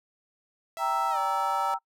sawtooth tone with pitch glide, 660 to 577.9 Hz, E5 to D5, +2 to -28 cents, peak -32 dBFS, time 0.77-1.74 s, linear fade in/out 0 ms, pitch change -230 cents, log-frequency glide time 1.1-1.18 s
sine chord, E diminished, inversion first, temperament equal, 784 / 932.3 / 1318.5 Hz, G5 / Bb5 / E6, 0 / 0 / 0 cents, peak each -29 dBFS, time 0.78-1.79 s, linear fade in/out 50 ms
effects noise-tail reverb RT60 0.1 s tail -24 dB re dry

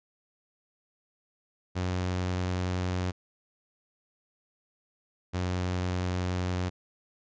sawtooth tone pair in turn, 91 / 90.64 Hz, F#2 / F#2, -28 / -35 cents, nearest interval unison, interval 7 cents, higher first, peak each -24 dBFS, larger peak neither, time 1.75-3.12 / 5.33-6.7 s, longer neither, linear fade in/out 20 ms, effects resampled to 16000 Hz

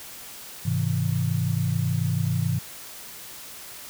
sine chord, Ab augmented, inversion none, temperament equal with one note detuned, 103.83 / 130.81 / 162.26 Hz, Ab2 / C3 / E3, 0 / 0 / -27 cents, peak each -26 dBFS, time 0.65-2.59 s, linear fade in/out 10 ms, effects white hiss -41 dBFS RMS until 3.89 s

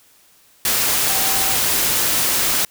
sine tone in noise, 772 Hz, G5, 27 cents flat, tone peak -28 dBFS, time 1.09-1.56 s, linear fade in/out 2 ms, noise white, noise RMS -18 dBFS, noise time 0.65-2.65 s, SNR -13 dB, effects white hiss -53 dBFS RMS until 2.7 s

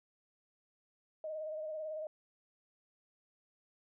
sine tone with vibrato, 622 Hz, D#5, 1 cent flat, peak -38 dBFS, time 1.24-2.07 s, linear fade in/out 2 ms, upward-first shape sine, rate 18 Hz, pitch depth 39 cents each way, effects none

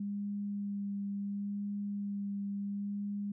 sine tone with vibrato, 201.8 Hz, G#3, 49 cents flat, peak -34 dBFS, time 0-3.32 s, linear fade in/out 5 ms, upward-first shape sine, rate 0.72 Hz, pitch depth 13 cents each way, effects none

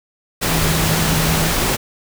sine tone in noise, 160.5 Hz, E3, 46 cents flat, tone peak -19 dBFS, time 0.51-1.51 s, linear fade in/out 20 ms, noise pink, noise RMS -18 dBFS, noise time 0.41-1.77 s, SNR -4 dB, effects none

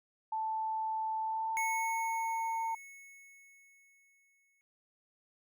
sine tone with pitch glide, 880 to 906.3 Hz, A5 to A#5, 0 to -49 cents, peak -32 dBFS, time 0.32-2.75 s, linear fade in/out 5 ms, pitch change +51 cents, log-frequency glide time 1.21-1.91 s
square tone with exponential decay, 2200 Hz, C#7, 14 cents flat, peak -33 dBFS, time 1.57-4.61 s, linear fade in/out 0 ms, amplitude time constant 660 ms
effects none

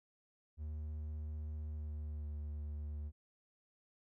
triangle tone with pitch glide, 76.3 to 74.3 Hz, D#2 to D2, -33 to +21 cents, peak -38 dBFS, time 0.57-3.12 s, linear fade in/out 50 ms, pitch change -46 cents, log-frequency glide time 1.66-2.33 s, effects none

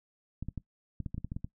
clicks, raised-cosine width 5 ms, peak -24 dBFS, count 11, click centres 0.426 / 0.486 / 0.577 / 1.003 / 1.062 / 1.145 / 1.18 / 1.246 / 1.319 / 1.365 / 1.445 s, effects noise-tail reverb RT60 0.1 s tail -19 dB re dry

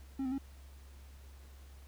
triangle tone with pitch steps, 269.2 / 257.3 / 272.5 Hz, C4 / C4 / C#4, +49 / -29 / -29 cents, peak -31 dBFS, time 0.19-0.382 s, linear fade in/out 5 ms, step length 64 ms, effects added 68 Hz sine -51 dBFS peak until 1.87 s + pink hiss -63 dBFS RMS until 1.87 s

